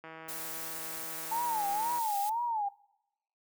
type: click train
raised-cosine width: 0.5 ms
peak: -31 dBFS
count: 314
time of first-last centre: 0.04-1.984 s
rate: 161 Hz
type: noise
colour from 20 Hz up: blue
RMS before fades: -40 dBFS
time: 0.28-2.3 s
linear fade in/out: 10 ms
type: tone with vibrato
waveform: sine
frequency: 877 Hz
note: A5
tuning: 6 cents flat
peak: -29 dBFS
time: 1.31-2.69 s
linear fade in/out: 10 ms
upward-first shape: sine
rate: 2 Hz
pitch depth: 160 cents each way
effects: noise-tail reverb RT60 0.9 s tail -24 dB re dry + high-pass 200 Hz 12 dB/octave